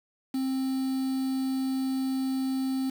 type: tone with quantisation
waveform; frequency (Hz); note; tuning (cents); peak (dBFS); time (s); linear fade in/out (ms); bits
triangle; 263.9; C4; +15; -24; 0.34-2.9; 5; 7
effects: none